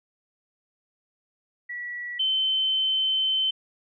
sine tone pair in turn, 1941 / 3075 Hz, B6 / G7, -31 / -34 cents, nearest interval minor sixth, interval 797 cents, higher second, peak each -31 / -21 dBFS, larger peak second, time 1.69-2.19 / 2.19-3.51 s, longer second, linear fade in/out 10 ms, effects none

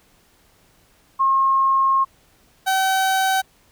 sine / 30% pulse tone pair in turn, 1076 / 764.6 Hz, C6 / G5, +48 / -43 cents, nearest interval tritone, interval 591 cents, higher first, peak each -14 dBFS, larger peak neither, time 1.19-2.05 / 2.66-3.42 s, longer first, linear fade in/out 20 ms, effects pink hiss -57 dBFS RMS until 3.71 s

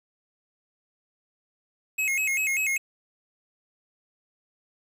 square tone with vibrato, 2349 Hz, D7, in tune, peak -24 dBFS, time 1.98-2.78 s, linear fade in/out 10 ms, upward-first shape square, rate 5.1 Hz, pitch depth 150 cents each way, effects 9-bit

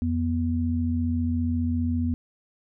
sine tone pair together, 86.13 / 243.6 Hz, F2 / B3, -23 / -24 cents, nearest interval octave + tritone, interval 1799 cents, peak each -25 dBFS, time 0.02-2.14 s, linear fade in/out 0 ms, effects none

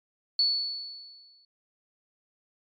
sine tone with exponential decay, 4435 Hz, C#8, in tune, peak -19 dBFS, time 0.39-1.45 s, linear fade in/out 2 ms, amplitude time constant 230 ms, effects MP3 96 kbps

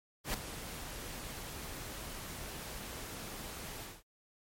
pink noise with ADSR envelope, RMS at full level -33 dBFS, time 0.24-4.03 s, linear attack 100 ms, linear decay 5 ms, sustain -11 dB, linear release 210 ms, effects MP3 64 kbps

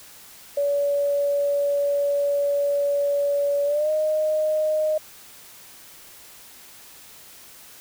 sine tone with pitch glide, 570 to 618 Hz, C#5 to D#5, +48 to -12 cents, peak -19 dBFS, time 0.57-4.98 s, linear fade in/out 5 ms, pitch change +140 cents, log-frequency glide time 3.65-3.9 s, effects white hiss -46 dBFS RMS until 7.8 s

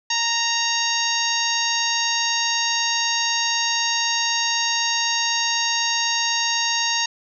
harmonic tone with a mistuned harmonic, 928 Hz, A#5, 8 cents flat, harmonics 1 / 2 / 3 / 4 / 5 / 6 / 7, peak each -27 / -27 / -27 / -27 / -27 / -27 / -27 dBFS, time 0.1-7.06 s, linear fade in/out 5 ms, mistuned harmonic 4, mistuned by +24 cents, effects none

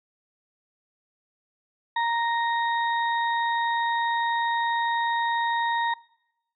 harmonic tone, 932.3 Hz, A#5, in tune, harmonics 1 / 2 / 4, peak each -23 / -29 / -35 dBFS, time 1.96-5.94 s, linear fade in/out 5 ms, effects noise-tail reverb RT60 0.9 s tail -23 dB re dry

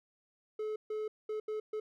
triangle tone bursts at uneven times, 429.8 Hz, A4, 41 cents flat, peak -32 dBFS, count 5, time 0.59-0.76 / 0.9-1.08 / 1.29-1.4 / 1.48-1.6 / 1.73-1.8 s, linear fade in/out 5 ms, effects none

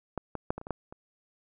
clicks, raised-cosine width 1 ms, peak -18 / -20 / -13 / -23 / -29 / -26 / -16 / -30 dBFS, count 8, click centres 0.177 / 0.353 / 0.505 / 0.58 / 0.614 / 0.669 / 0.707 / 0.925 s, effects none

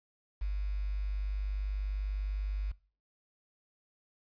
sine tone with quantisation, 49.84 Hz, G1, 29 cents sharp, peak -30 dBFS, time 0.41-2.72 s, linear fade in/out 10 ms, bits 9, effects noise-tail reverb RT60 0.4 s tail -22 dB re dry + resampled to 11025 Hz

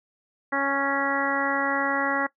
harmonic tone, 277.2 Hz, C#4, in tune, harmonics 1 / 2 / 3 / 4 / 5 / 6 / 7, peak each -30 / -30 / -30 / -30 / -30 / -30 / -30 dBFS, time 0.52-2.27 s, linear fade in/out 10 ms, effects noise-tail reverb RT60 0.1 s tail -19 dB re dry

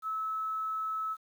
sine tone with quantisation, 1300 Hz, E6, 24 cents flat, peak -31 dBFS, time 0.02-1.17 s, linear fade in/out 50 ms, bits 10, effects none

